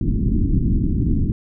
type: low-pass noise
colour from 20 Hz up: pink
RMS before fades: -18 dBFS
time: 0.01-1.32 s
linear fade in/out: 2 ms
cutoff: 320 Hz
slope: 48 dB/octave
effects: none